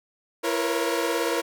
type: tone cluster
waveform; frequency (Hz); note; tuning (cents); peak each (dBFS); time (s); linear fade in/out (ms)
sawtooth; 337 / 467.3 / 485.1 / 548; E4 / A#4 / B4 / C#5; +38 / +4 / -31 / -20; -24 / -24 / -27 / -26; 0.43-1.42; 20
effects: none